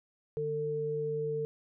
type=tone pair together; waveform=sine; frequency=149.6 / 448.3 Hz; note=D3 / A4; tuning=+32 / +32 cents; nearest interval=octave + perfect fifth; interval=1900 cents; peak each=-38 / -31 dBFS; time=0.37-1.45 s; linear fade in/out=0 ms; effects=none